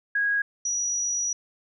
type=tone pair in turn; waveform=sine; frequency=1648 / 5826 Hz; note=G#6 / F#8; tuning=-14 / -28 cents; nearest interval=octave + minor seventh; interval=2186 cents; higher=second; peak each=-21 / -24 dBFS; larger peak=first; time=0.15-0.42 / 0.65-1.33 s; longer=second; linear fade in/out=5 ms; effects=none